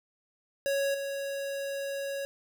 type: tone with level steps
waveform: square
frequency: 554.4 Hz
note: C#5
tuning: in tune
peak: -27 / -33 dBFS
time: 0.66-2.25 s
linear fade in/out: 0 ms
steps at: 0.94 s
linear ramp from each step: 5 ms
effects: none